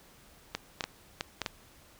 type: clicks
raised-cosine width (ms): 0.2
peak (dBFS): -14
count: 6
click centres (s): 0.55 / 0.808 / 0.84 / 1.209 / 1.417 / 1.462
effects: pink hiss -58 dBFS RMS until 1.99 s